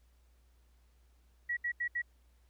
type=tone bursts at uneven times; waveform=sine; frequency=1925 Hz; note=B6; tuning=45 cents flat; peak=-31 dBFS; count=4; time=1.49-1.57 / 1.64-1.72 / 1.8-1.88 / 1.95-2.02 s; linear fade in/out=10 ms; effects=added 60 Hz sine -63 dBFS peak until 2.49 s + pink hiss -75 dBFS RMS until 2.49 s